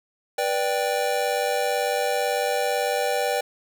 square chord, G major, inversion first, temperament just, 490 / 588 / 784 Hz, B4 / D5 / G5, -14 / +2 / 0 cents, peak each -27 dBFS, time 0.38-3.41 s, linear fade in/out 5 ms, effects none

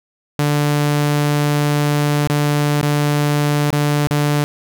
sawtooth tone with dropouts, 146.83 Hz, D3, in tune, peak -10 dBFS, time 0.39-4.44 s, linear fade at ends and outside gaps 0 ms, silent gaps 2.273-2.299 / 2.813-2.829 / 3.704-3.727 / 4.071-4.109 s, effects none

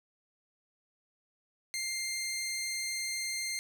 15% pulse tone, 2104 Hz, C7, 9 cents sharp, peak -27 dBFS, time 1.74-3.59 s, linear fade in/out 0 ms, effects none

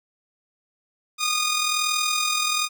10% pulse tone with amplitude modulation, 1229 Hz, D#6, 22 cents flat, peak -11 dBFS, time 1.18-2.69 s, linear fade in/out 50 ms, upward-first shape sine, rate 41.1 Hz, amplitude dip 45%, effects none

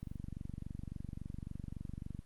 click train, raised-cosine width 5 ms, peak -30 dBFS, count 52, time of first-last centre 0.03-2.191 s, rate 23.6 Hz, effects pink hiss -69 dBFS RMS until 2.25 s + Opus 32 kbps

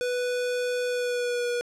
square tone with pitch glide, 493.9 to 483.2 Hz, B4 to B4, 0 to -38 cents, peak -26 dBFS, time 0.01-1.61 s, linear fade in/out 0 ms, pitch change -38 cents, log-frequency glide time 0.87-1.49 s, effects low-pass 9000 Hz 12 dB/octave

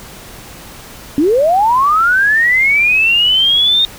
sine linear sweep, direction up, 268.4 to 3690 Hz, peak -8 dBFS, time 1.18-3.85 s, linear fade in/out 0 ms, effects pink hiss -34 dBFS RMS until 3.98 s

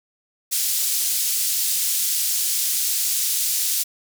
white band-pass noise, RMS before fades -22 dBFS, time 0.51-3.84 s, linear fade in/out 20 ms, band 4400 to 16000 Hz, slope 12 dB/octave, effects none

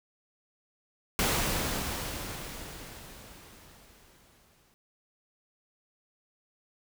pink noise with exponential decay, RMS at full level -26 dBFS, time 1.19-4.74 s, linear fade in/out 0 ms, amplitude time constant 770 ms, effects none

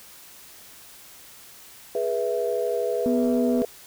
sine chord, E major, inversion first, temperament equal with one note detuned, 415.3 / 487.9 / 659.3 Hz, G#4 / B4 / E5, 0 / -21 / 0 cents, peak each -27 / -25 / -28 dBFS, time 1.95-3.65 s, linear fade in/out 2 ms
sine tone, 247.1 Hz, B3, 1 cent sharp, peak -20 dBFS, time 3.06-3.62 s, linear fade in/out 0 ms
effects tanh soft clip ceiling -12 dBFS + white hiss -47 dBFS RMS until 3.86 s

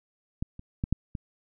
clicks, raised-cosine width 5 ms, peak -17 / -29 / -15 / -11 / -21 dBFS, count 5, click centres 0.425 / 0.594 / 0.839 / 0.926 / 1.152 s, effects none

